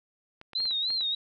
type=clicks; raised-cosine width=0.3 ms; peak=-29 dBFS; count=7; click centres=0.414 / 0.533 / 0.603 / 0.655 / 0.71 / 0.904 / 1.01 s
type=tone with vibrato; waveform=sine; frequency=3952 Hz; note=B7; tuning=in tune; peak=-26 dBFS; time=0.55-1.15 s; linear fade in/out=5 ms; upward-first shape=sine; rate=3.3 Hz; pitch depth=120 cents each way
effects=none